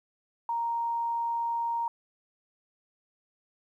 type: tone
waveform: sine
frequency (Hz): 932.3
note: A#5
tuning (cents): 0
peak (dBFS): -27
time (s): 0.49-1.88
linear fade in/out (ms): 2
effects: 11-bit